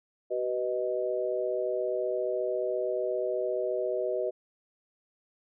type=chord; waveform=sine; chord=B major; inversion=second; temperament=equal with one note detuned; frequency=379.3 / 493.9 / 622.3 Hz; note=F#4 / B4 / D#5; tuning=+43 / 0 / 0 cents; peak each=-32 / -32 / -31 dBFS; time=0.3-4.31 s; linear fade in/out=20 ms; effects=none